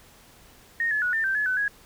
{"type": "tone with pitch steps", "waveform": "sine", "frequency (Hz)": [1852, 1714, 1464, 1793, 1563, 1706, 1510, 1661], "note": ["A#6", "A6", "F#6", "A6", "G6", "G#6", "F#6", "G#6"], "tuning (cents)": [-12, -46, -19, 32, -6, 46, 35, 0], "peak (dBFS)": -22, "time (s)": [0.8, 1.68], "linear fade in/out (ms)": 2, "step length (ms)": 110, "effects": ["pink hiss -53 dBFS RMS until 1.85 s"]}